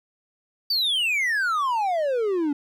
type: exponential sweep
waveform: triangle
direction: down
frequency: 4697 to 279.2 Hz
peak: -19 dBFS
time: 0.7-2.53 s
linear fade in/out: 5 ms
effects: none